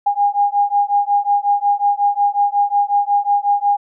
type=beating tone pair; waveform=sine; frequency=811 / 816.5 Hz; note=G#5 / G#5; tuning=-41 / -30 cents; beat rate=5.5 Hz; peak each=-16 dBFS; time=0.06-3.77 s; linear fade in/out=10 ms; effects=none